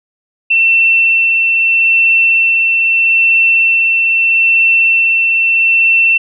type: tone with tremolo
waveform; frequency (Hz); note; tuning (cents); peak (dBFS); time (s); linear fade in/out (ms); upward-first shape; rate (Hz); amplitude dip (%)
sine; 2692; E7; +36; -6; 0.5-6.18; 10; sine; 0.78; 25
effects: none